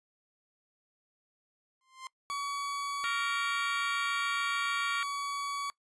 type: tone with exponential growth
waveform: sawtooth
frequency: 1046.5 Hz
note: C6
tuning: in tune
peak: -34 dBFS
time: 1.81-2.07 s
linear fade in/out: 1 ms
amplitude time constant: 56 ms
type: tone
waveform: 40% pulse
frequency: 1132 Hz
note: C#6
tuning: 36 cents sharp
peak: -32 dBFS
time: 2.3-5.7 s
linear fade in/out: 0 ms
type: harmonic tone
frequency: 466.2 Hz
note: A#4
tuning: in tune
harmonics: 3 / 4 / 5 / 6 / 7 / 8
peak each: -35 / -40 / -37 / -45 / -42 / -44 dBFS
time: 3.04-5.03 s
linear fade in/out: 0 ms
effects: noise-tail reverb RT60 0.1 s tail -22 dB re dry + resampled to 22050 Hz